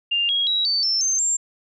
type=tone with pitch steps; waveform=sine; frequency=2800 / 3292 / 3869 / 4549 / 5347 / 6286 / 7389 Hz; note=F7 / G#7 / B7 / C#8 / E8 / G8 / A#8; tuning=+4 / -16 / -36 / +44 / +24 / +4 / -16 cents; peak=-18 dBFS; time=0.11-1.37 s; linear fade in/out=10 ms; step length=180 ms; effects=none